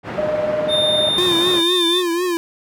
pink band-pass noise, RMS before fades -28 dBFS, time 0.03-1.63 s, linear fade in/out 50 ms, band 140 to 1700 Hz, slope 12 dB/octave
sine tone with tremolo, 610 Hz, D#5, 34 cents flat, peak -15 dBFS, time 0.18-1.09 s, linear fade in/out 2 ms, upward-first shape sine, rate 20 Hz, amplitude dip 55%
triangle tone with pitch glide, 3625 to 3569 Hz, A#7 to A7, -49 to +24 cents, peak -15 dBFS, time 0.68-2.03 s, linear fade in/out 50 ms, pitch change -27 cents, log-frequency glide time 1.68-1.9 s
square tone with vibrato, 349.2 Hz, F4, in tune, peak -18 dBFS, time 1.18-2.37 s, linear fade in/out 0 ms, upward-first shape triangle, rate 4 Hz, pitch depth 96 cents each way
effects none

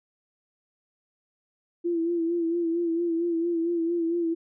sine tone with vibrato, 337.4 Hz, E4, 40 cents sharp, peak -23 dBFS, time 1.84-4.35 s, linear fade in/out 20 ms, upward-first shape sine, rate 4.4 Hz, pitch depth 49 cents each way, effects none

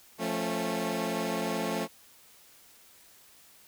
15% pulse chord, F augmented, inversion none, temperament equal with one note detuned, 174.61 / 220 / 273.5 Hz, F3 / A3 / C#4, 0 / 0 / -23 cents, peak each -28 / -26 / -29 dBFS, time 0.18-1.88 s, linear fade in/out 50 ms, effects white hiss -57 dBFS RMS until 3.67 s

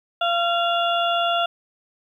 harmonic tone with a mistuned harmonic, 687 Hz, F5, 29 cents flat, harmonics 1 / 2 / 4 / 5, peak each -21 / -24 / -27 / -28 dBFS, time 0.21-1.46 s, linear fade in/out 5 ms, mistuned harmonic 4, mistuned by +35 cents, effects 9-bit

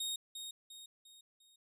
sawtooth tone with echo, 3729 Hz, A#7, in tune, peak -33 dBFS, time 0-0.16 s, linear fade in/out 5 ms, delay 350 ms, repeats 4, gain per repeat -7 dB, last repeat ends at 1.56 s, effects resampled to 32000 Hz

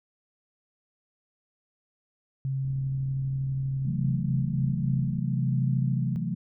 sine tone with pitch glide, 134.4 to 131.63 Hz, C3 to C3, +47 to +11 cents, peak -26 dBFS, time 2.45-6.16 s, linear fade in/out 0 ms, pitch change -36 cents, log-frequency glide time 4.78-5.33 s
click train, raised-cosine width 5 ms, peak -33 dBFS, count 94, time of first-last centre 2.65-5.184 s, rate 36.7 Hz
sine chord, F# half-diminished seventh, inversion second, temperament equal, 130.81 / 164.81 / 185 / 220 Hz, C3 / E3 / F#3 / A3, 0 / 0 / 0 / 0 cents, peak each -34 / -31 / -32 / -34 dBFS, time 3.85-6.35 s, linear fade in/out 10 ms
effects none

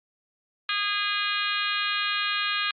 harmonic tone, 410 Hz, G#4, 22 cents flat, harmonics 3 / 4 / 5 / 6 / 7 / 8 / 9 / 10, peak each -31 / -31 / -36 / -31 / -34 / -33 / -35 / -35 dBFS, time 0.69-2.71 s, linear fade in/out 2 ms, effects Opus 48 kbps

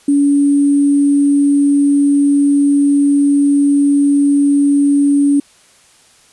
sine tone with sample-and-hold, 284.2 Hz, C#4, 43 cents sharp, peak -8 dBFS, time 0.08-5.4 s, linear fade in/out 5 ms, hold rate 8820 Hz, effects white hiss -48 dBFS RMS until 6.32 s + resampled to 24000 Hz

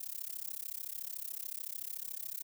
violet noise with amplitude modulation, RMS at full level -38 dBFS, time 0-2.43 s, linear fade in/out 10 ms, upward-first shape sine, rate 33.7 Hz, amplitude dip 100%, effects none

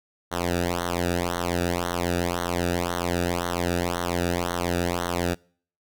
sawtooth tone with flanger, 87.31 Hz, F2, in tune, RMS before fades -26 dBFS, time 0.31-5.35 s, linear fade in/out 20 ms, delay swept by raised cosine 0.4 to 0.96 ms, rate 1.9 Hz, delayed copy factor -1, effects noise-tail reverb RT60 0.5 s tail -26 dB re dry

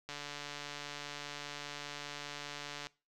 click train, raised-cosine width 0.2 ms, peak -25 dBFS, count 404, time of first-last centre 0.09-2.869 s, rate 145 Hz, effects noise-tail reverb RT60 0.3 s tail -21 dB re dry

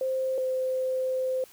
sine tone pair in turn, 523.3 / 517.3 Hz, C5 / C5, 0 / -20 cents, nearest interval unison, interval 20 cents, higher first, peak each -25 dBFS, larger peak neither, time 0.01-0.38 / 0.38-1.44 s, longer second, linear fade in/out 2 ms, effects white hiss -54 dBFS RMS until 1.52 s

